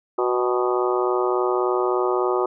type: harmonic tone with a mistuned harmonic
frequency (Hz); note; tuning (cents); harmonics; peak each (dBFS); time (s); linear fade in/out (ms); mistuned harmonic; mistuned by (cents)
123.47; B2; 0; 3 / 4 / 5 / 6 / 7 / 8 / 9 / 10; -21 / -27 / -29 / -30 / -30 / -31 / -31 / -29; 0.18-2.46; 5; 6; +57
effects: none